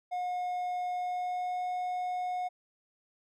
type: tone with pitch glide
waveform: triangle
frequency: 721 to 726 Hz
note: F#5 to F#5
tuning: -45 to -33 cents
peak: -29 dBFS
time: 0.11-2.49 s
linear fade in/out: 20 ms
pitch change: +12 cents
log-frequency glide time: 0.93-1.65 s
effects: none